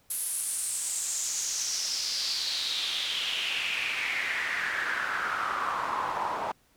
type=noise with band-pass filter sweep; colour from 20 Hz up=pink; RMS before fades=-31 dBFS; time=0.1-6.52 s; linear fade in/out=5 ms; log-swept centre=11000 to 850 Hz; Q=4.6; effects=pink hiss -65 dBFS RMS until 6.76 s